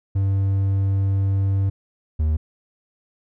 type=tone pair in turn; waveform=triangle; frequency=97.6 / 77.47 Hz; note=G2 / D#2; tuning=-7 / -7 cents; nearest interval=major third; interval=400 cents; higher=first; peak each=-15 dBFS; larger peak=neither; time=0.15-1.7 / 2.19-2.37 s; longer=first; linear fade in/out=10 ms; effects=none